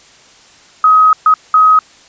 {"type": "tone bursts at uneven times", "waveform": "sine", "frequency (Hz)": 1265, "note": "D#6", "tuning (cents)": 28, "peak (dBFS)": -4, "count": 3, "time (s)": [[0.84, 1.13], [1.26, 1.34], [1.54, 1.79]], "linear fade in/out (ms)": 2, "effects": ["white hiss -43 dBFS RMS until 2.08 s", "resampled to 16000 Hz"]}